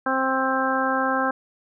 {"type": "harmonic tone", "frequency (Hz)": 263.6, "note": "C4", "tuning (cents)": 13, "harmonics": [1, 2, 3, 4, 5, 6], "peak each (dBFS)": [-27, -27, -27, -27, -27, -27], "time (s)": [0.06, 1.31], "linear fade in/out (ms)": 5, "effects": []}